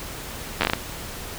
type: slowing click train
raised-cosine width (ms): 0.3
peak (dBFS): -3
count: 7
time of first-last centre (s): 0.61-0.734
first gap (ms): 10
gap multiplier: 1.29
effects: pink hiss -35 dBFS RMS until 1.38 s